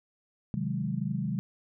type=chord; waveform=sine; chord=Ab dominant seventh; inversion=first; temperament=equal; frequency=130.81 / 155.56 / 185 / 207.7 Hz; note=C3 / Eb3 / Gb3 / Ab3; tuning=0 / 0 / 0 / 0 cents; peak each=-34 dBFS; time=0.54-1.39 s; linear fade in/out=0 ms; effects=none